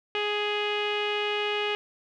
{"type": "tone with low-pass filter", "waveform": "sawtooth", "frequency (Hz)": 416.4, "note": "G#4", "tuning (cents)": 5, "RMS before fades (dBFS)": -28, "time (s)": [0.15, 1.75], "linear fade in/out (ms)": 0, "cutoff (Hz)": 2800, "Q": 5.1, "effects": []}